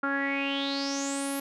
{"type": "tone with low-pass filter sweep", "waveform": "sawtooth", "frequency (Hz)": 277.2, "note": "C#4", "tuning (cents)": 0, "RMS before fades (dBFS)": -30, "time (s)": [0.03, 1.4], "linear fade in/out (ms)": 5, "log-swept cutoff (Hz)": [1400, 12000], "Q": 8.8, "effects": []}